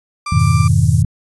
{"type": "tone", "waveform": "35% pulse", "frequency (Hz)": 1180, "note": "D6", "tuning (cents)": 8, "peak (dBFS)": -19, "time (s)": [0.26, 0.68], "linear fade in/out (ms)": 5}
{"type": "chord", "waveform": "sine", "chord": "F half-diminished seventh", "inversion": "none", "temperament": "just", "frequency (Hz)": [87.31, 104.77, 125.72, 157.15], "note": ["F2", "Ab2", "Cb3", "Eb3"], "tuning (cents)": [0, 16, 31, 18], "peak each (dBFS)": -15, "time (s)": [0.32, 1.05], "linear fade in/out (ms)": 5}
{"type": "high-pass noise", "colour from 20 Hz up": "white", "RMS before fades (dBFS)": -30, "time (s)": [0.39, 1.02], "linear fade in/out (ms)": 0, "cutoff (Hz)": 5900, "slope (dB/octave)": 24}
{"effects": ["resampled to 24000 Hz"]}